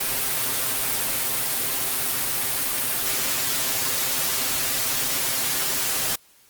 white noise with comb filter, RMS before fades -24 dBFS, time 0-6.16 s, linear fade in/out 10 ms, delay 7.6 ms, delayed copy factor +0.85, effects white hiss -56 dBFS RMS until 6.49 s + Opus 32 kbps

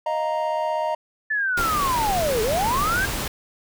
triangle chord, Eb suspended second, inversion none, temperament equal, 622.3 / 698.5 / 932.3 Hz, Eb5 / F5 / Bb5, 0 / 0 / 0 cents, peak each -23 / -28 / -23 dBFS, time 0.06-0.95 s, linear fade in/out 5 ms
sine linear two-way sweep, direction down then up, 1760 to 415.3 to 1630 Hz, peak -20 dBFS, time 1.3-3.06 s, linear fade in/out 10 ms, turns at 2.42 s
pink noise, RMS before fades -27 dBFS, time 1.57-3.28 s, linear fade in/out 5 ms
effects none

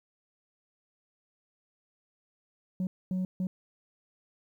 sine tone bursts at uneven times, 185 Hz, F#3, in tune, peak -25 dBFS, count 3, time 2.8-2.87 / 3.11-3.25 / 3.4-3.47 s, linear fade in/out 2 ms, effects tanh soft clip ceiling -27 dBFS + 11-bit

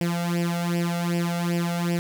sawtooth tone with flanger, 172 Hz, F3, 26 cents flat, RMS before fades -25 dBFS, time 0.01-1.99 s, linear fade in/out 0 ms, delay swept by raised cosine 0.38 to 1.48 ms, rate 2.6 Hz, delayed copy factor +0.8, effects none

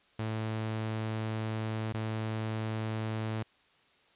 sawtooth tone with dropouts, 110 Hz, A2, in tune, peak -28 dBFS, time 0.19-3.43 s, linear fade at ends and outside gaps 5 ms, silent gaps 1.925-1.94 s, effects white hiss -65 dBFS RMS until 4.15 s + resampled to 8000 Hz

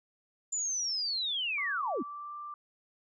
sine linear sweep, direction down, 7160 to 193.9 Hz, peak -30 dBFS, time 0.52-2.03 s, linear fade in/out 10 ms
sine tone with pitch glide, 1146 to 1180.3 Hz, D6 to D6, -43 to +8 cents, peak -39 dBFS, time 1.58-2.54 s, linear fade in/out 2 ms, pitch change +51 cents, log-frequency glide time 1.72-2.35 s
effects none

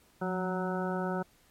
harmonic tone with a mistuned harmonic, 185.5 Hz, F#3, 5 cents sharp, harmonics 1 / 2 / 3 / 4 / 5 / 7 / 8, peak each -33 / -36 / -38 / -39 / -40 / -41 / -42 dBFS, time 0.21-1.23 s, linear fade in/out 10 ms, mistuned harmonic 1, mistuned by -54 cents, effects pink hiss -64 dBFS RMS until 1.5 s + MP3 64 kbps

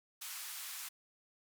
white band-pass noise, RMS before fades -45 dBFS, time 0.21-0.89 s, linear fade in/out 10 ms, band 940 to 16000 Hz, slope 24 dB/octave, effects none

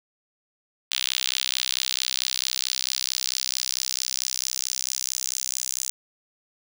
sawtooth tone with high-pass filter sweep, 64.5 Hz, C2, 24 cents flat, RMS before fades -28 dBFS, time 0.91-5.9 s, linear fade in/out 0 ms, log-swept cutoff 3400 to 6700 Hz, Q 2.3, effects none

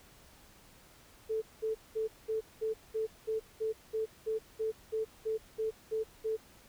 sine tone bursts, 440 Hz, A4, in tune, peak -30 dBFS, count 16, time 1.29-6.37 s, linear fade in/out 20 ms, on 130 ms, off 200 ms, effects pink hiss -59 dBFS RMS until 6.68 s

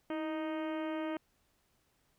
harmonic tone with a mistuned harmonic, 311.1 Hz, D#4, in tune, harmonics 1 / 2 / 3 / 4 / 5 / 6 / 7 / 8 / 9 / 10, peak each -36 / -40 / -46 / -48 / -51 / -53 / -53 / -56 / -59 / -57 dBFS, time 0.1-1.17 s, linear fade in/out 2 ms, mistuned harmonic 1, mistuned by +44 cents, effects pink hiss -74 dBFS RMS until 2.18 s

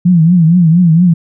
sine tone with vibrato, 169.7 Hz, F3, 49 cents flat, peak -4 dBFS, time 0.05-1.14 s, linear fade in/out 10 ms, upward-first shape triangle, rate 4.3 Hz, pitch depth 150 cents each way, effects none

